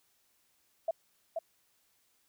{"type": "tone with echo", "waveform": "sine", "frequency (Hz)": 659.3, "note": "E5", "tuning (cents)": 0, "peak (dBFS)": -27, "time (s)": [0.88, 0.91], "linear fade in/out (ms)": 5, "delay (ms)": 480, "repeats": 1, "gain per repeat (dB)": -4, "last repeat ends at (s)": 1.39, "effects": ["white hiss -72 dBFS RMS until 2.28 s"]}